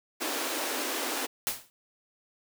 pink high-pass noise, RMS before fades -32 dBFS, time 0.2-1.27 s, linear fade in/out 20 ms, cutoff 250 Hz, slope 96 dB/octave
white noise with exponential decay, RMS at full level -26 dBFS, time 1.47-1.7 s, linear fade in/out 0 ms, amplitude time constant 48 ms
effects none

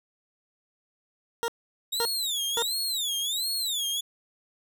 20% pulse tone bursts, 466.2 Hz, A#4, in tune, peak -21 dBFS, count 3, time 1.43-2.623 s, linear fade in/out 0 ms, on 51 ms, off 520 ms
sawtooth tone with vibrato, 3729 Hz, A#7, in tune, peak -24 dBFS, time 1.92-4.01 s, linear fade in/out 10 ms, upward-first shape sine, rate 1.4 Hz, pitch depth 260 cents each way
effects none

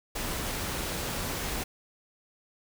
pink noise, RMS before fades -33 dBFS, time 0.15-1.64 s, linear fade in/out 10 ms, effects none

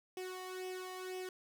sawtooth tone with flanger, 370 Hz, F#4, in tune, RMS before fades -44 dBFS, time 0.17-1.29 s, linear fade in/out 2 ms, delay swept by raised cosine 0.35 to 1.03 ms, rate 2 Hz, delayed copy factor +0.7, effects none

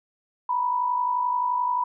sine tone pair together, 936.3 / 987.8 Hz, A#5 / B5, +7 / 0 cents, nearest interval minor second, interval 93 cents, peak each -30 / -22 dBFS, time 0.49-1.84 s, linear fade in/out 5 ms, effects none

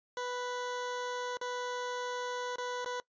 20% pulse tone with dropouts, 493.9 Hz, B4, in tune, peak -30 dBFS, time 0.17-3 s, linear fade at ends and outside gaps 1 ms, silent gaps 1.371-1.413 / 2.558-2.583 / 2.846-2.859 s, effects noise-tail reverb RT60 0.1 s tail -21 dB re dry + resampled to 16000 Hz

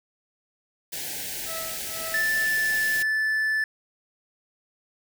white band-stop noise, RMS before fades -33 dBFS, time 0.92-3.03 s, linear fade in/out 10 ms, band 890 to 1500 Hz, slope 96 dB/octave
20% pulse tone with tremolo, 652 Hz, E5, 19 cents flat, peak -28 dBFS, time 1.45-2.47 s, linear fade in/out 50 ms, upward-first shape triangle, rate 2 Hz, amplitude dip 100%
triangle tone with pitch glide, 1760 to 1748.9 Hz, A6 to A6, 0 to -11 cents, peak -20 dBFS, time 2.14-3.64 s, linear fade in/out 2 ms, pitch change -11 cents, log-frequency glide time 2.36-2.75 s
effects none

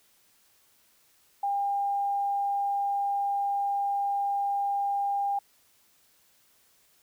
sine tone, 802 Hz, G5, 39 cents sharp, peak -25 dBFS, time 1.43-5.39 s, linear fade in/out 5 ms, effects white hiss -64 dBFS RMS until 7.02 s

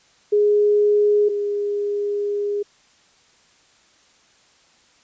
sine tone pair in turn, 415.3 / 409.6 Hz, G#4 / G#4, 0 / -24 cents, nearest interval unison, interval 24 cents, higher first, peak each -13 / -20 dBFS, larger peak first, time 0.32-1.29 / 1.29-2.63 s, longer second, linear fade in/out 10 ms, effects white hiss -56 dBFS RMS until 5.03 s + resampled to 16000 Hz

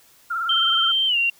sine tone with vibrato, 1359 Hz, F6, 48 cents flat, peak -22 dBFS, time 0.3-0.92 s, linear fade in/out 10 ms, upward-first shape triangle, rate 19 Hz, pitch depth 84 cents each way
sine tone with pitch glide, 3136 to 2762 Hz, G7 to F7, 0 to -20 cents, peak -17 dBFS, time 0.49-1.3 s, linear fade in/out 5 ms, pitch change -220 cents, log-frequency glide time 1.07-1.17 s
effects white hiss -54 dBFS RMS until 1.39 s

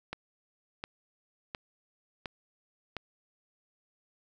click train, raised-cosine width 0.3 ms, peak -20 dBFS, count 5, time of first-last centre 0.13-2.967 s, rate 1.41 Hz, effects none

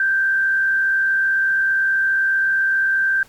sine tone with frequency modulation, 1568 Hz, G6, in tune, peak -15 dBFS, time 0-3.23 s, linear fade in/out 2 ms, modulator 64.8 Hz, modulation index 0.43, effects pink hiss -51 dBFS RMS until 3.28 s + AAC 64 kbps

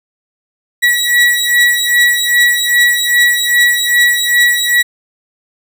35% pulse beating tone pair, 1931 / 1933.5 Hz, B6 / B6, -39 / -37 cents, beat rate 2.5 Hz, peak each -10 dBFS, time 0.82-4.83 s, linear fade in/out 20 ms, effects none

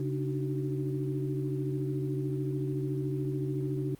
sine tone cluster, 136.8 / 295.7 / 309.4 / 377.2 Hz, C#3 / D4 / D#4 / F#4, -23 / +12 / -10 / +33 cents, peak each -31 / -38 / -38 / -36 dBFS, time 0-3.95 s, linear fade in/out 2 ms, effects pink hiss -59 dBFS RMS until 3.99 s + Opus 32 kbps

